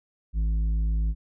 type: tone with tanh clipping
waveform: sine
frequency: 53.8 Hz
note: A1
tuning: 38 cents flat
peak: -23 dBFS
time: 0.33-1.15 s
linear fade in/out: 50 ms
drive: 7 dB
effects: none